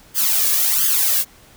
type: noise with flanger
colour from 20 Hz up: blue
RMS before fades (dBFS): -17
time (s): 0.14-1.25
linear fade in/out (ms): 50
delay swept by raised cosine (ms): 0.61 to 1.81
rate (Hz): 1.4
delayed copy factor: +0.75
effects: pink hiss -48 dBFS RMS until 1.56 s